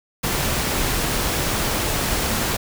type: noise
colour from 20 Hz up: pink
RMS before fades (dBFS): -22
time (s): 0.23-2.57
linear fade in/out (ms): 10
effects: none